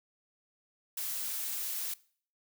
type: noise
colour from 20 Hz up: blue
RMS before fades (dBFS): -36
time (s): 0.97-1.94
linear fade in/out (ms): 5
effects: noise-tail reverb RT60 0.5 s tail -21 dB re dry